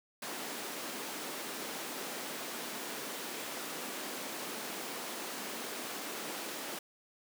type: high-pass noise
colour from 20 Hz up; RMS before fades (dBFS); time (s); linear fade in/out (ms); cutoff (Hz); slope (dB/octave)
pink; -41; 0.22-6.79; 5; 230; 24
effects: none